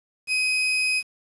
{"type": "tone", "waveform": "35% pulse", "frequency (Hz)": 2517, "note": "D#7", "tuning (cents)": 19, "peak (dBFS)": -19, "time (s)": [0.27, 1.03], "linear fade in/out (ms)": 50, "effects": ["resampled to 24000 Hz", "8-bit"]}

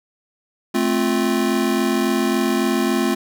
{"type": "chord", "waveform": "square", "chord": "F major", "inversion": "first", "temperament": "just", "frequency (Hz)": [218.3, 261.9, 349.2], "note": ["A3", "C4", "F4"], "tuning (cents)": [-13, 2, 0], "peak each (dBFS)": -22, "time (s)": [0.74, 3.15], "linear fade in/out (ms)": 10, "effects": []}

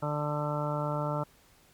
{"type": "harmonic tone", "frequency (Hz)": 148.4, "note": "D3", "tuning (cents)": 18, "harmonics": [1, 2, 3, 4, 5, 6, 7, 8, 9], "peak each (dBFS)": [-32, -39, -42, -34, -46, -37, -43, -43, -38], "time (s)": [0.02, 1.24], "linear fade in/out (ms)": 10, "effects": ["pink hiss -61 dBFS RMS until 1.73 s", "MP3 96 kbps"]}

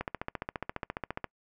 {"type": "click train", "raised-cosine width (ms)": 0.5, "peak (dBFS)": -18, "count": 19, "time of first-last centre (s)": [0.01, 1.243], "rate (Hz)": 14.6, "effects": ["noise-tail reverb RT60 0.1 s tail -26 dB re dry"]}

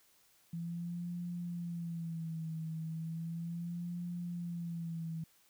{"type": "tone with vibrato", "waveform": "sine", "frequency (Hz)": 167.4, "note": "E3", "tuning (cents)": 27, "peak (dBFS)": -37, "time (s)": [0.53, 5.24], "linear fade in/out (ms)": 5, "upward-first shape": "sine", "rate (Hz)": 0.35, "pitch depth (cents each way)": 75, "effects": ["white hiss -68 dBFS RMS until 5.49 s"]}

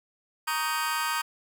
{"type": "chord", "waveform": "sawtooth", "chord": "Eb dominant seventh", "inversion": "second", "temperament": "just", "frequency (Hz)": [933.4, 1120.1, 1244.5, 1555.6], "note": ["Bb5", "Db6", "Eb6", "G6"], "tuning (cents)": [2, 18, 0, -14], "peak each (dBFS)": [-27, -33, -27, -29], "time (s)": [0.47, 1.22], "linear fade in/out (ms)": 10, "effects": []}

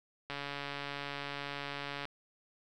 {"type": "click train", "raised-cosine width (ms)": 0.3, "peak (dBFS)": -23, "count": 250, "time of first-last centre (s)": [0.3, 2.054], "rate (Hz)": 142, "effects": []}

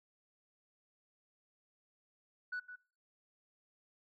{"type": "tone with echo", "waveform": "sine", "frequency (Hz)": 1480, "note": "F#6", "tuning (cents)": 0, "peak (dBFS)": -35, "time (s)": [2.52, 2.6], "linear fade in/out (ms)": 10, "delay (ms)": 160, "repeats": 1, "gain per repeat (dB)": -11, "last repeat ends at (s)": 2.76, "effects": ["noise-tail reverb RT60 0.4 s tail -23 dB re dry", "tanh soft clip ceiling -35 dBFS"]}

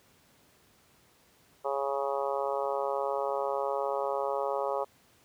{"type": "harmonic tone", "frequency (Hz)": 138.59, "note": "C#3", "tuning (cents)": 0, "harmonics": [3, 4, 5, 6, 7, 8, 9], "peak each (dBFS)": [-35, -32, -38, -36, -38, -39, -41], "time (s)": [1.64, 4.85], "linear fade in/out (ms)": 20, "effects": ["pink hiss -63 dBFS RMS until 5.24 s", "high-pass 80 Hz 12 dB/octave"]}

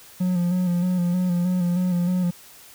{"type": "tone with vibrato", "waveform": "triangle", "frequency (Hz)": 178.5, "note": "F3", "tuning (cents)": 38, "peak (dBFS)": -17, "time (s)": [0.2, 2.31], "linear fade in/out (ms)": 10, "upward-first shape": "square", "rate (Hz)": 3.2, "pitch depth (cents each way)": 34, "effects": ["white hiss -47 dBFS RMS until 2.74 s"]}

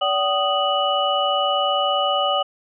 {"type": "tone cluster", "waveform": "sine", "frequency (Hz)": [576, 761, 1241, 2950], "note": ["D5", "F#5", "D#6", "F#7"], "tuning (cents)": [-34, 48, -5, -6], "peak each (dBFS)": -23, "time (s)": [0.01, 2.43], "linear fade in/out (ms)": 10, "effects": []}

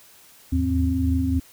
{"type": "tone cluster", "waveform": "sine", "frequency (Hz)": [77.1, 80.5, 105.3, 263.4], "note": ["D#2", "E2", "G#2", "C4"], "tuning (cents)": [-15, -41, 24, 12], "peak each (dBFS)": [-31, -22, -30, -22], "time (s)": [0.52, 1.4], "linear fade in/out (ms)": 10, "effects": ["white hiss -51 dBFS RMS until 1.52 s"]}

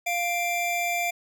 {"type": "tone pair together", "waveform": "square", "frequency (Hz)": [698.5, 2358], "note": ["F5", "D7"], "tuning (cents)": [0, 6], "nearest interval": "octave + major sixth", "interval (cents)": 2106, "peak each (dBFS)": -28, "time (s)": [0.06, 1.11], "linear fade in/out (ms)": 10, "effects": []}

